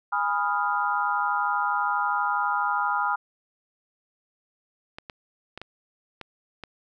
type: chord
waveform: sine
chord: F half-diminished seventh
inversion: first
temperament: equal with one note detuned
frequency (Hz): 823.4 / 987.8 / 1244.5 / 1396.9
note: Ab5 / Cb6 / Eb6 / F6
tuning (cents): -15 / 0 / 0 / 0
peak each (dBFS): -28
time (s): 0.12-3.16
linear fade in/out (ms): 10
type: clicks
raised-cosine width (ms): 0.3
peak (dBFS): -21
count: 6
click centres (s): 4.985 / 5.098 / 5.576 / 5.616 / 6.213 / 6.637
effects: none